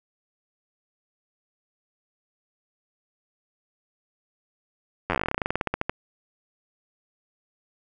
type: slowing click train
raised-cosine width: 0.5 ms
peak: -9 dBFS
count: 24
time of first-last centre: 5.1-5.895 s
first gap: 10 ms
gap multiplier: 1.1
effects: none

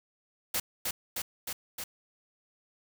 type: noise with echo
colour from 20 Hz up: white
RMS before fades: -30 dBFS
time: 0.54-0.6 s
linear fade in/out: 5 ms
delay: 310 ms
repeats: 4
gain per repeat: -2 dB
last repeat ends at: 1.84 s
effects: none

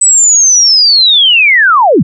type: linear sweep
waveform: sine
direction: down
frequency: 8050 to 109.2 Hz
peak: -3 dBFS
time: 0.01-2.03 s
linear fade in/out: 10 ms
effects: none

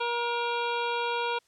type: harmonic tone with a mistuned harmonic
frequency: 474.8 Hz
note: A#4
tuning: 32 cents sharp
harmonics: 1 / 2 / 3 / 5 / 6 / 7 / 8 / 9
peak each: -32 / -30 / -36 / -37 / -41 / -39 / -46 / -48 dBFS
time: 0-1.39 s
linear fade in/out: 10 ms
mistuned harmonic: 6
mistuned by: -51 cents
effects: white hiss -67 dBFS RMS until 1.47 s + low-pass 8000 Hz 12 dB/octave

